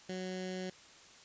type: tone with notch filter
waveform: 15% pulse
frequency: 185 Hz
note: F#3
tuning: in tune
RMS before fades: -40 dBFS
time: 0.09-0.7 s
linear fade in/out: 5 ms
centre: 1000 Hz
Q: 0.99
effects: white hiss -57 dBFS RMS until 1.24 s + resampled to 16000 Hz